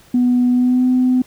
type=tone with pitch glide; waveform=sine; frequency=246.9 to 253.5 Hz; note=B3 to B3; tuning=0 to +45 cents; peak=-10 dBFS; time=0.14-1.22 s; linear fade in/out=5 ms; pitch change=+45 cents; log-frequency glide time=0.51-0.86 s; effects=tanh soft clip ceiling -7 dBFS + pink hiss -48 dBFS RMS until 1.26 s